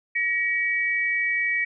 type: tone pair together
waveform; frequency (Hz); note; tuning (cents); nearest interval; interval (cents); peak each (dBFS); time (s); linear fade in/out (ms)
sine; 1906 / 2278; A#6 / C#7; +38 / +47; minor third; 309; -24; 0.15-1.65; 10
effects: none